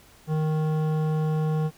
sine tone with hard clipping, 155.56 Hz, D#3, in tune, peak -24 dBFS, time 0.27-1.71 s, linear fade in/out 50 ms, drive 13 dB, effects pink hiss -54 dBFS RMS until 1.77 s

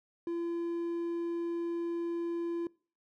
triangle tone, 340 Hz, F4, 46 cents flat, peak -30 dBFS, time 0.27-2.67 s, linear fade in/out 2 ms, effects noise-tail reverb RT60 0.4 s tail -23 dB re dry

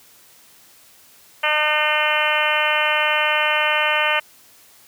harmonic tone, 303.1 Hz, D#4, 45 cents flat, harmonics 2 / 3 / 4 / 5 / 6 / 7 / 8 / 9 / 10, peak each -25 / -25 / -25 / -25 / -25 / -25 / -25 / -25 / -25 dBFS, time 1.43-4.2 s, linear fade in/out 10 ms, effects white hiss -50 dBFS RMS until 4.87 s + high-pass 60 Hz 12 dB/octave

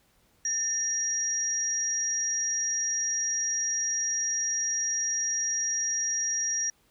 sine tone pair together, 1800 / 5710 Hz, A6 / F8, +39 / +37 cents, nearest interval octave + minor sixth, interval 1998 cents, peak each -37 / -26 dBFS, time 0.45-6.7 s, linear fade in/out 2 ms, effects pink hiss -66 dBFS RMS until 6.9 s

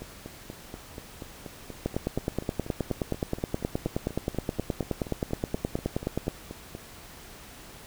two click trains, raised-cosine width 2 ms, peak -13 / -24 dBFS, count 43 / 29, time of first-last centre 1.86-6.281 / 0.02-6.751 s, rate 9.5 / 4.16 Hz, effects pink hiss -47 dBFS RMS until 7.86 s

